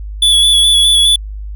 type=tone with vibrato; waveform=square; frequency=3420 Hz; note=A7; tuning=50 cents flat; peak=-7 dBFS; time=0.22-1.16 s; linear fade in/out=5 ms; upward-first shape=square; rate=4.8 Hz; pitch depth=22 cents each way; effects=added 51 Hz sine -22 dBFS peak until 1.55 s